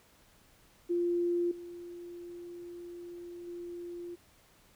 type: tone with level steps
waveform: sine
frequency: 347.8 Hz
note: F4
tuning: 7 cents flat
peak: -27 / -42 / -39 dBFS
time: 0.89-4.16 s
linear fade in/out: 20 ms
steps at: 1.51 / 3.47 s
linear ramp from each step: 5 ms
effects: pink hiss -63 dBFS RMS until 4.75 s